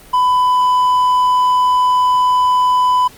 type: tone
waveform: triangle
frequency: 1000 Hz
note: B5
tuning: 21 cents sharp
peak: -8 dBFS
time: 0.13-3.08 s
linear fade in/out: 10 ms
effects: pink hiss -41 dBFS RMS until 3.17 s + Opus 32 kbps